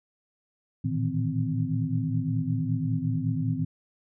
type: tone cluster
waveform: sine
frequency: 111.6 / 116.9 / 153.6 / 162.6 / 258.5 Hz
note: A2 / A#2 / D#3 / E3 / C4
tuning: +25 / +5 / -22 / -23 / -21 cents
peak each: -31 dBFS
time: 0.84-3.65 s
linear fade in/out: 10 ms
effects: none